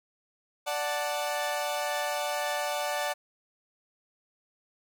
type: chord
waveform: sawtooth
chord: D major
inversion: none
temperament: equal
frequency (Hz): 587.3 / 740 / 880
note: D5 / F#5 / A5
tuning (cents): 0 / 0 / 0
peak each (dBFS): -28 / -30 / -31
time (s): 0.66-3.14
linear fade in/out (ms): 20
effects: none